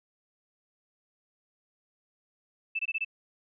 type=tone bursts; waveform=sine; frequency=2637 Hz; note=E7; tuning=in tune; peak=-27 dBFS; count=5; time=2.75-3.048 s; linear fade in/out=10 ms; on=42 ms; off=22 ms; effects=none